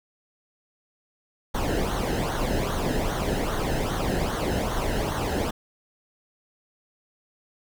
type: noise with flanger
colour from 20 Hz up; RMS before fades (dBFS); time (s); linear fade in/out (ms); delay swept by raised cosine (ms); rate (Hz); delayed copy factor
brown; -26; 1.54-5.51; 10; 0.39 to 0.89; 2.5; -0.7
effects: none